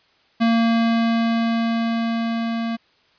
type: tone with level ramp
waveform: square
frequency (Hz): 229.5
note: A#3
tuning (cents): -27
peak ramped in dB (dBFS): -15 to -23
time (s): 0.4-2.77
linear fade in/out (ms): 20
effects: white hiss -59 dBFS RMS until 3.18 s + resampled to 11025 Hz